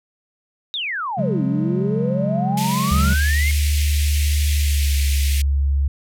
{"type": "exponential two-way sweep", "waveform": "sine", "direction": "down then up", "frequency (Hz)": [3854, 259.7, 2188], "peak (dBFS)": -22, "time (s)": [0.74, 3.51], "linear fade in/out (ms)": 0, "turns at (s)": 1.44}
{"type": "chord", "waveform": "triangle", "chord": "C# suspended fourth", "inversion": "none", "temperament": "equal with one note detuned", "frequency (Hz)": [138.59, 181.5, 207.7], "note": ["C#3", "F#3", "G#3"], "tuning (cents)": [0, -33, 0], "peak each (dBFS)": -21, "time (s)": [1.17, 3.15], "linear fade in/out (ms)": 20}
{"type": "band-pass noise", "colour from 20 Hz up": "pink", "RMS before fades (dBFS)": -29, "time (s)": [2.57, 5.42], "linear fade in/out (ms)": 5, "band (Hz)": [2000, 15000], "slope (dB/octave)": 48}
{"type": "tone with pitch glide", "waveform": "sine", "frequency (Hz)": [73.42, 69.7], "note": ["D2", "C#2"], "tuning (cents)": [0, 10], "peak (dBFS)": -15, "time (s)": [2.91, 5.88], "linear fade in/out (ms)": 5, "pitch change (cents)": -90, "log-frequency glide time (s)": [4.57, 4.97]}
{"effects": []}